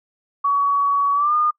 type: tone with pitch glide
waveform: sine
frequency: 1129 to 1217 Hz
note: C#6 to D#6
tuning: +31 to -39 cents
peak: -15 dBFS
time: 0.44-1.51 s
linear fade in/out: 10 ms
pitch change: +130 cents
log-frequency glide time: 1.14-1.34 s
effects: noise-tail reverb RT60 0.1 s tail -24 dB re dry